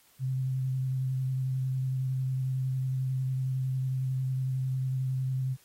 sine tone with vibrato, 130.81 Hz, C3, in tune, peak -27 dBFS, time 0.19-5.57 s, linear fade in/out 50 ms, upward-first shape square, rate 11 Hz, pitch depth 12 cents each way, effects white hiss -62 dBFS RMS until 5.64 s + AAC 48 kbps

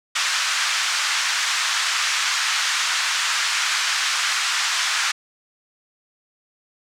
pink band-pass noise, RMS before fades -22 dBFS, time 0.15-5.12 s, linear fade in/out 10 ms, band 1200 to 7300 Hz, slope 24 dB/octave, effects none

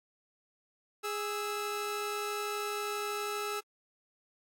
sawtooth tone pair together, 413.5 / 1312.8 Hz, G#4 / E6, -8 / -8 cents, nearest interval octave + minor sixth, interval 2000 cents, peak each -32 / -33 dBFS, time 1.03-3.61 s, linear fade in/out 20 ms, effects AAC 64 kbps

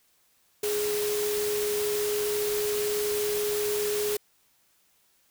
sine tone in noise, 417.5 Hz, G#4, 9 cents sharp, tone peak -26 dBFS, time 0.63-4.17 s, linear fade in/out 5 ms, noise white, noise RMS -33 dBFS, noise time 0.63-4.17 s, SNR +4 dB, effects white hiss -66 dBFS RMS until 5.3 s

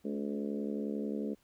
harmonic tone with a mistuned harmonic, 71.2 Hz, C#2, 47 cents sharp, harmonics 3 / 4 / 5 / 6 / 7 / 8 / 9, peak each -36 / -39 / -45 / -41 / -44 / -50 / -55 dBFS, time 0.04-1.35 s, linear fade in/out 20 ms, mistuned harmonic 5, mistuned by +22 cents, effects pink hiss -70 dBFS RMS until 1.43 s

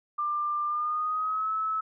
sine tone with pitch glide, 1191 to 1298.8 Hz, D6 to E6, +24 to -26 cents, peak -26 dBFS, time 0.18-1.81 s, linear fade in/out 10 ms, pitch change +150 cents, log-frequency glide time 0.66-1.51 s, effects none

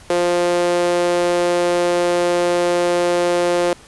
sawtooth tone with high-pass filter, 175.2 Hz, F3, 6 cents sharp, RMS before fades -17 dBFS, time 0.1-3.73 s, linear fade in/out 0 ms, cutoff 440 Hz, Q 5.5, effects pink hiss -44 dBFS RMS until 3.87 s + resampled to 24000 Hz

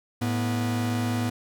45% pulse tone pair together, 108.6 / 243.6 Hz, A2 / B3, -22 / -24 cents, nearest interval octave + major second, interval 1398 cents, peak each -27 dBFS, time 0.21-1.3 s, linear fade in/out 10 ms, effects none

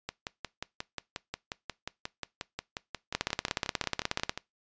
two click trains, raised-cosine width 0.2 ms, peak -17 / -10 dBFS, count 25 / 20, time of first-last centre 0.09-4.376 / 3.15-4.295 s, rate 5.6 / 16.6 Hz, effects noise-tail reverb RT60 0.2 s tail -22 dB re dry + resampled to 16000 Hz

